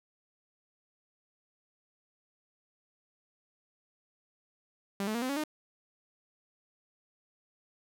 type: tone with pitch steps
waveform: sawtooth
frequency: 198.2 / 216.1 / 235.7 / 257 / 280.3 / 305.7 Hz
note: G3 / A3 / A#3 / C4 / C#4 / D#4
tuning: +19 / -31 / +19 / -31 / +19 / -30 cents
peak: -27 dBFS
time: 5-5.438 s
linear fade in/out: 2 ms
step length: 73 ms
effects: none